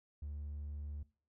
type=tone; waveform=triangle; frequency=73.42 Hz; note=D2; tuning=in tune; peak=-38 dBFS; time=0.22-1.03 s; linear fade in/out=5 ms; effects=noise-tail reverb RT60 0.4 s tail -22 dB re dry + tanh soft clip ceiling -35 dBFS